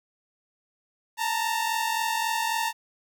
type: tone pair together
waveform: sawtooth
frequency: 885.3 / 929 Hz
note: A5 / A#5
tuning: +10 / -6 cents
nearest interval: minor second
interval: 84 cents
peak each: -24 dBFS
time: 1.17-2.73 s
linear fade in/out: 50 ms
effects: 10-bit